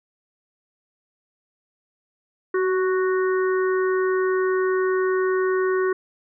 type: harmonic tone with a mistuned harmonic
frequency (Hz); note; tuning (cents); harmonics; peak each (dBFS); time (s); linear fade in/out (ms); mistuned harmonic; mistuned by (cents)
370; F#4; 0; 1 / 3 / 4 / 5; -19 / -29 / -31 / -33; 2.54-5.93; 5; 1; +23
effects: none